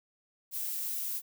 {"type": "noise", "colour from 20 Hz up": "violet", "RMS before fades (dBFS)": -35, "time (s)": [0.51, 1.22], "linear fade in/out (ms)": 50, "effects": []}